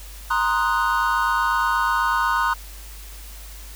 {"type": "chord", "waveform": "triangle", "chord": "C half-diminished seventh", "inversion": "third", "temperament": "equal with one note detuned", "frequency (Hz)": [938.3, 1046.5, 1244.5, 1480], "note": ["Bb5", "C6", "Eb6", "Gb6"], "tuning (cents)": [11, 0, 0, 0], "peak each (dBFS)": -22, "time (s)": [0.3, 2.54], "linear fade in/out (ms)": 10, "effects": ["added 50 Hz sine -37 dBFS peak until 3.75 s", "white hiss -43 dBFS RMS until 3.75 s"]}